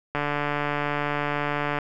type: click train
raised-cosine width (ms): 0.5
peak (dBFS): -11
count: 240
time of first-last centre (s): 0.15-1.787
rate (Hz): 146
effects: none